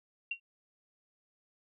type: tone with exponential decay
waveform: sine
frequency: 2751 Hz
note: F7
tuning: 27 cents flat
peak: -29 dBFS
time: 0.31-0.4 s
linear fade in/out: 5 ms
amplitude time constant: 18 ms
effects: none